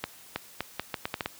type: accelerating click train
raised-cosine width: 0.3 ms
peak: -13 dBFS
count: 9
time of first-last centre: 0.04-1.259 s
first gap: 320 ms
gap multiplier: 0.77
effects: white hiss -51 dBFS RMS until 1.39 s + high-pass 60 Hz 12 dB/octave